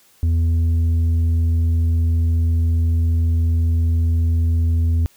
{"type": "tone with tanh clipping", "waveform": "triangle", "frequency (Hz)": 82.7, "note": "E2", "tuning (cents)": 6, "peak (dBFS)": -15, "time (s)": [0.23, 5.06], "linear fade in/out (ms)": 0, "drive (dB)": 9, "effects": ["white hiss -54 dBFS RMS until 5.16 s"]}